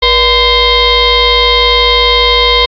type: tone with frequency modulation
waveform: sine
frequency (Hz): 2100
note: C7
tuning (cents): +6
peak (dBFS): -5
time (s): 0.02-2.66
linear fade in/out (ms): 10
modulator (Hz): 539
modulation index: 3.7
effects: AAC 64 kbps